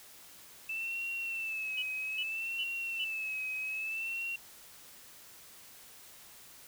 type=tone with vibrato; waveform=sine; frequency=2637 Hz; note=E7; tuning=in tune; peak=-34 dBFS; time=0.69-4.36 s; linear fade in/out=5 ms; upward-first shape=sine; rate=0.62 Hz; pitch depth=68 cents each way
type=tone bursts; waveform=sine; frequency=2960 Hz; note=F#7; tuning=in tune; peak=-33 dBFS; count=4; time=1.77-3.048 s; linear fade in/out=10 ms; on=57 ms; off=350 ms
effects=white hiss -54 dBFS RMS until 6.67 s